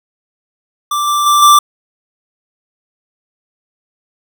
square tone with level steps, 1175 Hz, D6, 1 cent sharp, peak -14 / -12 / -8 / -4 dBFS, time 0.91-1.59 s, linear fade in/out 5 ms, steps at 1.07 / 1.26 / 1.42 s, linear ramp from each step 5 ms, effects none

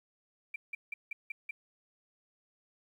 sine tone bursts, 2349 Hz, D7, in tune, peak -35 dBFS, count 6, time 0.54-1.51 s, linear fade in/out 5 ms, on 20 ms, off 170 ms, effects 11-bit

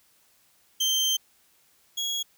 30% pulse tone pair in turn, 3136 / 3322 Hz, G7 / G#7, 0 / 0 cents, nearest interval minor second, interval 100 cents, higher second, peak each -19 / -24 dBFS, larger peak first, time 0.8-1.17 / 1.97-2.23 s, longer first, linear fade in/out 10 ms, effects white hiss -63 dBFS RMS until 2.37 s

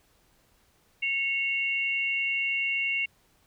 sine tone pair together, 2195 / 2766 Hz, C#7 / F7, -18 / -17 cents, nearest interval major third, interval 401 cents, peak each -28 dBFS, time 1.02-3.06 s, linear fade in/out 10 ms, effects pink hiss -65 dBFS RMS until 3.46 s

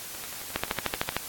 two click trains, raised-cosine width 0.3 ms, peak -9 / -24 dBFS, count 9 / 12, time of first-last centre 0.56-1.166 / 0.15-1.123 s, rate 13.2 / 11.3 Hz, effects white hiss -39 dBFS RMS until 1.28 s + AAC 64 kbps

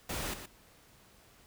pink noise with echo, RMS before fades -37 dBFS, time 0.09-0.34 s, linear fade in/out 5 ms, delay 120 ms, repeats 1, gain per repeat -9 dB, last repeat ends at 0.46 s, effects pink hiss -61 dBFS RMS until 1.46 s

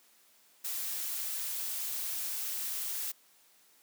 blue noise, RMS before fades -36 dBFS, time 0.64-3.12 s, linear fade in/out 10 ms, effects white hiss -64 dBFS RMS until 3.82 s + high-pass 200 Hz 12 dB/octave

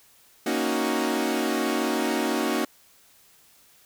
sawtooth chord, D# minor seventh, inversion second, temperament equal, 233.1 / 277.2 / 311.1 / 370 Hz, A#3 / C#4 / D#4 / F#4, 0 / 0 / 0 / 0 cents, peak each -25 dBFS, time 0.46-2.65 s, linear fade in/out 5 ms, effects white hiss -57 dBFS RMS until 3.85 s

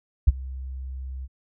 sine tone with ADSR envelope, 65.41 Hz, C2, in tune, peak -8 dBFS, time 0.27-1.28 s, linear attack 12 ms, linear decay 26 ms, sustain -23 dB, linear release 38 ms, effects none

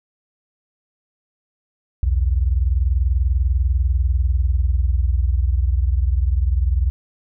sine tone pair together, 60.4 / 80.62 Hz, B1 / E2, -38 / -38 cents, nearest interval perfect fourth, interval 500 cents, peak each -16 / -20 dBFS, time 2.03-6.9 s, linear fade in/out 0 ms, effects none

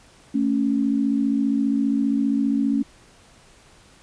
sine tone pair together, 222.2 / 277.2 Hz, A3 / C#4, +17 / 0 cents, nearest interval major third, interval 383 cents, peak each -22 / -20 dBFS, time 0.34-2.83 s, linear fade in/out 10 ms, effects pink hiss -52 dBFS RMS until 4.02 s + resampled to 22050 Hz

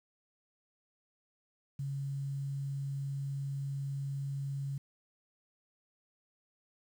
sine tone with quantisation, 138.59 Hz, C#3, in tune, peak -34 dBFS, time 1.79-4.78 s, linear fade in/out 5 ms, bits 10, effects none

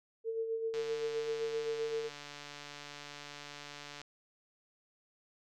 sine tone with tremolo, 450.8 Hz, A4, 42 cents sharp, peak -31 dBFS, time 0.24-2.1 s, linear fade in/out 50 ms, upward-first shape sine, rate 7.7 Hz, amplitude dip 50%
click train, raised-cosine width 0.2 ms, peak -29 dBFS, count 476, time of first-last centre 0.74-4.016 s, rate 145 Hz
effects none

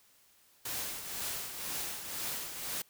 white noise with tremolo, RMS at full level -36 dBFS, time 0.65-2.82 s, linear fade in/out 5 ms, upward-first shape triangle, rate 2 Hz, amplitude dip 60%, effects white hiss -65 dBFS RMS until 2.89 s

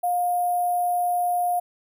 sine tone with sample-and-hold, 710 Hz, F5, 28 cents sharp, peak -20 dBFS, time 0.03-1.6 s, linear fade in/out 10 ms, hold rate 11025 Hz, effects none

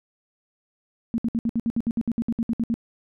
sine tone bursts, 230.8 Hz, A#3, 17 cents flat, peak -20 dBFS, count 16, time 1.14-2.741 s, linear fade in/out 0 ms, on 41 ms, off 63 ms, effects none

